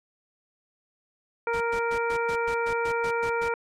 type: harmonic tone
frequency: 466.2 Hz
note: A#4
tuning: in tune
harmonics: 1 / 2 / 3 / 4 / 5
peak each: -27 / -30 / -31 / -42 / -35 dBFS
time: 1.47-3.54 s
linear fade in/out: 2 ms
type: noise bursts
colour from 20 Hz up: pink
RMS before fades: -39 dBFS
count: 11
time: 1.53-3.488 s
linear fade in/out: 10 ms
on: 78 ms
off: 110 ms
effects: low-pass 8000 Hz 12 dB/octave